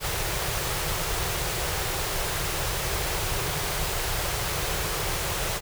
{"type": "band-stop noise", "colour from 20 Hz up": "pink", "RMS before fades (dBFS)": -28, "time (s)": [0, 5.61], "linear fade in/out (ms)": 50, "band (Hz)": [170, 340], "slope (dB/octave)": 48, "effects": []}